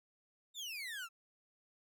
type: exponential sweep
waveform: 30% pulse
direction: down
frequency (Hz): 3729 to 1297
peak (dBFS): -39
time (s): 0.54-1.09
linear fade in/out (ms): 50
effects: none